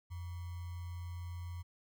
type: tone with sample-and-hold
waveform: sine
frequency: 87.31 Hz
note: F2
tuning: in tune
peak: -40 dBFS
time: 0.1-1.63 s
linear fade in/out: 20 ms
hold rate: 1050 Hz
effects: none